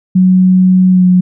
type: tone with pitch glide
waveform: sine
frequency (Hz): 185 to 181.82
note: F#3 to F#3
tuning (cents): 0 to -30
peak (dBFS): -4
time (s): 0.15-1.21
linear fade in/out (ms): 10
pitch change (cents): -30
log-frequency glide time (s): 0.9-1.05
effects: none